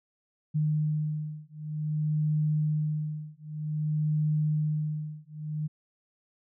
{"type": "beating tone pair", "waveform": "sine", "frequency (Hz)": [152.3, 152.83], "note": ["D#3", "D#3"], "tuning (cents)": [-37, -31], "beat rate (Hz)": 0.53, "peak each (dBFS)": -29, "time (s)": [0.54, 5.68], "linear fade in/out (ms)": 20, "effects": []}